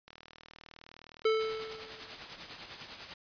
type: click train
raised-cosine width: 0.2 ms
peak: -32 dBFS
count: 67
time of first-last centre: 0.08-1.751 s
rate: 39.5 Hz
type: tone with exponential decay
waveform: square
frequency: 440 Hz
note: A4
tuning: in tune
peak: -24 dBFS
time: 1.25-2.17 s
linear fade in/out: 5 ms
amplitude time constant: 200 ms
type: noise with tremolo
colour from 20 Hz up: white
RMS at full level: -40 dBFS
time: 1.4-3.14 s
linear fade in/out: 5 ms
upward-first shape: triangle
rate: 10 Hz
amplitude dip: 60%
effects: resampled to 11025 Hz